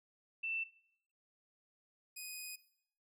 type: tone pair in turn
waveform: sine / 10% pulse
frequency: 2670 / 2496 Hz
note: E7 / D#7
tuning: +22 / +5 cents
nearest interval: minor second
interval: 117 cents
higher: first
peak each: -36 / -36 dBFS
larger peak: neither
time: 0.43-0.64 / 2.16-2.56 s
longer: second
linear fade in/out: 10 ms
effects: noise-tail reverb RT60 0.7 s tail -18 dB re dry